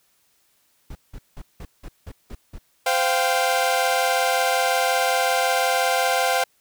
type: noise bursts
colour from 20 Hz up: brown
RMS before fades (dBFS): -35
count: 8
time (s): 0.9-2.584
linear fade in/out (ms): 5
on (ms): 53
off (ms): 180
type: chord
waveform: sawtooth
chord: C suspended fourth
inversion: none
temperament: equal with one note detuned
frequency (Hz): 517.2 / 698.5 / 784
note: C5 / F5 / G5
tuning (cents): -20 / 0 / 0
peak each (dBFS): -20 / -19 / -19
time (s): 2.86-6.44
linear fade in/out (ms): 5
effects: white hiss -64 dBFS RMS until 6.6 s